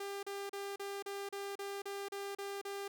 sawtooth tone bursts, 398.6 Hz, G4, 29 cents sharp, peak -36 dBFS, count 11, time 0-2.88 s, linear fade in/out 5 ms, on 230 ms, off 35 ms, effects none

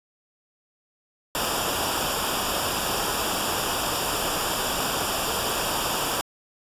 pink noise with comb filter, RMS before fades -26 dBFS, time 1.35-6.21 s, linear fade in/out 0 ms, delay 0.48 ms, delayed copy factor -0.75, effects resampled to 32000 Hz

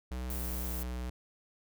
square tone with pitch glide, 62.8 to 61.76 Hz, B1 to B1, +30 to +1 cents, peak -36 dBFS, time 0.11-1.1 s, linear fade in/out 5 ms, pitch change -29 cents, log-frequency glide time 0.22-0.5 s
violet noise, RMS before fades -41 dBFS, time 0.3-0.83 s, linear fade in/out 2 ms
effects none

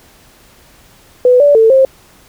sine tone with pitch steps, 498.2 / 578 / 446.5 / 531 Hz, B4 / D5 / A4 / C5, +15 / -28 / +25 / +25 cents, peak -4 dBFS, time 1.25-1.85 s, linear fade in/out 2 ms, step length 150 ms, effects pink hiss -45 dBFS RMS until 2.28 s

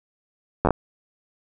slowing click train, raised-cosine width 1 ms, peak -4 dBFS, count 5, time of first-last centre 0.65-0.707 s, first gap 10 ms, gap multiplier 1.24, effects none

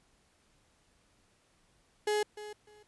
35% pulse tone with echo, 420.5 Hz, G#4, 22 cents sharp, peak -26 dBFS, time 2.07-2.23 s, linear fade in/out 5 ms, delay 300 ms, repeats 2, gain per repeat -14 dB, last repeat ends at 2.83 s, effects pink hiss -69 dBFS RMS until 2.87 s + resampled to 24000 Hz

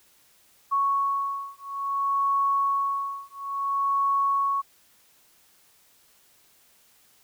sine beating tone pair, 1108.7 / 1109.28 Hz, C#6 / C#6, 0 / +1 cents, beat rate 0.58 Hz, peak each -26 dBFS, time 0.71-4.62 s, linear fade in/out 20 ms, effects white hiss -60 dBFS RMS until 7.23 s

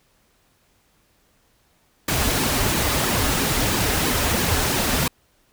pink noise with flanger, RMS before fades -21 dBFS, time 2.08-5.08 s, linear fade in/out 5 ms, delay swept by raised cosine 1.4 to 6.2 ms, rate 3 Hz, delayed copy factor -0.65, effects pink hiss -62 dBFS RMS until 5.52 s

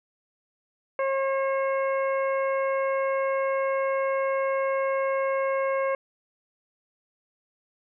harmonic tone, 540 Hz, C#5, 45 cents flat, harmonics 1 / 2 / 3 / 4 / 5, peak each -24 / -30 / -37 / -36 / -47 dBFS, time 0.99-5.95 s, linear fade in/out 2 ms, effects none

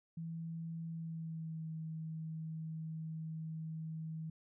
sine tone with pitch glide, 164.5 to 159.63 Hz, E3 to D#3, -3 to +45 cents, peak -40 dBFS, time 0.17-4.3 s, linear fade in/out 5 ms, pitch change -52 cents, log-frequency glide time 0.88-1.69 s, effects none

